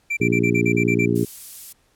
triangle tone bursts, 2349 Hz, D7, in tune, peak -19 dBFS, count 9, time 0.1-1.059 s, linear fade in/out 10 ms, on 71 ms, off 40 ms
harmonic tone, 58.27 Hz, A#1, in tune, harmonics 2 / 3 / 4 / 5 / 6 / 7, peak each -24 / -24 / -24 / -24 / -24 / -24 dBFS, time 0.2-1.25 s, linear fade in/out 10 ms
violet noise, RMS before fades -33 dBFS, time 1.15-1.73 s, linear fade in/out 10 ms
effects pink hiss -62 dBFS RMS until 1.95 s + low-pass 12000 Hz 12 dB/octave

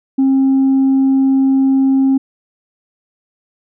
sine tone, 268.2 Hz, C4, 43 cents sharp, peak -7 dBFS, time 0.18-2.18 s, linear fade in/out 10 ms, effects tanh soft clip ceiling -7 dBFS

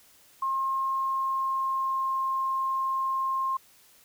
sine tone with pitch glide, 1069 to 1062.8 Hz, C6 to C6, +37 to +27 cents, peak -25 dBFS, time 0.42-3.57 s, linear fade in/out 5 ms, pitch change -10 cents, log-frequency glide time 0.99-2.23 s, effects white hiss -58 dBFS RMS until 4.04 s

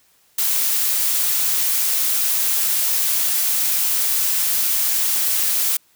blue noise, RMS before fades -19 dBFS, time 0.38-5.77 s, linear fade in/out 5 ms, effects white hiss -58 dBFS RMS until 5.95 s

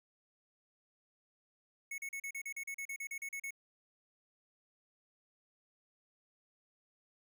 square tone bursts, 2202 Hz, C#7, 12 cents flat, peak -40 dBFS, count 15, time 1.91-3.507 s, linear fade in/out 5 ms, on 71 ms, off 38 ms, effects none

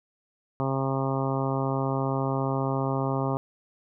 harmonic tone, 134.7 Hz, C#3, 49 cents flat, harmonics 1 / 2 / 3 / 4 / 5 / 6 / 7 / 8 / 9, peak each -28 / -31 / -33 / -34 / -35 / -36 / -36 / -37 / -38 dBFS, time 0.6-3.37 s, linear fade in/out 0 ms, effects none

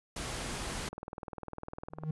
pink noise, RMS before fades -38 dBFS, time 0.16-0.89 s, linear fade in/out 5 ms
click train, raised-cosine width 1 ms, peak -26 dBFS, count 24, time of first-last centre 0.88-2.036 s, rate 19.9 Hz
triangle tone with exponential growth, 155.56 Hz, D#3, in tune, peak -26 dBFS, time 1.9-2.11 s, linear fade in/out 5 ms, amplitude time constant 45 ms
effects resampled to 24000 Hz

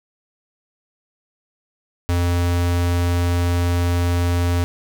square tone, 87.31 Hz, F2, in tune, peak -17 dBFS, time 2.09-4.64 s, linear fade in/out 0 ms, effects none

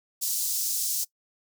pink high-pass noise, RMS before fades -28 dBFS, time 0.21-1.05 s, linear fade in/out 20 ms, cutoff 5300 Hz, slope 24 dB/octave, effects noise-tail reverb RT60 0.1 s tail -21 dB re dry

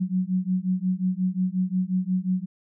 sine beating tone pair, 181.9 / 187.5 Hz, F#3 / F#3, -29 / +23 cents, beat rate 5.6 Hz, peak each -25 dBFS, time 0-2.46 s, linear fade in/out 20 ms, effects none

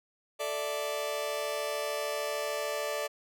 sawtooth chord, A suspended fourth, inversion none, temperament just, 440 / 586.7 / 660 Hz, A4 / D5 / E5, 0 / -2 / +2 cents, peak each -34 / -29 / -35 dBFS, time 0.39-3.08 s, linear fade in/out 20 ms, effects none

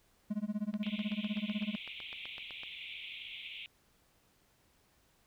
triangle tone with tremolo, 209.8 Hz, G#3, 18 cents sharp, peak -28 dBFS, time 0.3-1.76 s, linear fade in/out 10 ms, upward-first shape sine, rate 16 Hz, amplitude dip 100%
click train, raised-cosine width 0.3 ms, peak -31 dBFS, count 16, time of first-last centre 0.74-2.634 s, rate 7.92 Hz
pink band-pass noise, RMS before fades -46 dBFS, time 0.83-3.66 s, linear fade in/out 0 ms, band 2200 to 3600 Hz, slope 96 dB/octave
effects pink hiss -70 dBFS RMS until 5.26 s

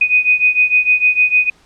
sine beating tone pair, 2489 / 2495.6 Hz, D#7 / D#7, 0 / +5 cents, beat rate 6.6 Hz, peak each -12 / -14 dBFS, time 0.01-1.5 s, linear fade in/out 5 ms, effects pink hiss -51 dBFS RMS until 1.65 s + low-pass 7000 Hz 12 dB/octave

